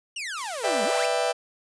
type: exponential two-way sweep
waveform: sawtooth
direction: down then up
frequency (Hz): 2960 to 196 to 2960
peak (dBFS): -27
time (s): 0.16-1.06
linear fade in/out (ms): 5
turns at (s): 0.84
type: noise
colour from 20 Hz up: blue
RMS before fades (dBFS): -36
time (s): 0.36-1.07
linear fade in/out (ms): 20
type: chord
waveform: 40% pulse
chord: E minor seventh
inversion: second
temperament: just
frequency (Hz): 494.4 / 593.3 / 659.3 / 791.1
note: B4 / D5 / E5 / G5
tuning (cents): +2 / +18 / 0 / +16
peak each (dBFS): -27 / -29 / -26 / -28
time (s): 0.63-1.33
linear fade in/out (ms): 20
effects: resampled to 22050 Hz